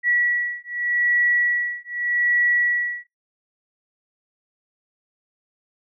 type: beating tone pair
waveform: sine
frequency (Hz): 1936 / 1936.83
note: B6 / B6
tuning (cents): -35 / -34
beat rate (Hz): 0.83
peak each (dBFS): -22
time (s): 0.03-3.07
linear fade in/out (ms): 50
effects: noise-tail reverb RT60 0.2 s tail -23 dB re dry